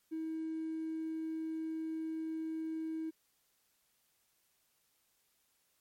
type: tone with hard clipping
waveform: triangle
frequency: 320 Hz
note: D#4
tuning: 49 cents sharp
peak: -36 dBFS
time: 0.11-3.11 s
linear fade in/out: 20 ms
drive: 3 dB
effects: white hiss -75 dBFS RMS until 5.8 s + MP3 64 kbps